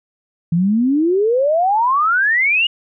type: exponential sweep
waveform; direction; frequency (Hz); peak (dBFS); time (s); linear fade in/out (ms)
sine; up; 161.9 to 2918; -12; 0.52-2.67; 5
effects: none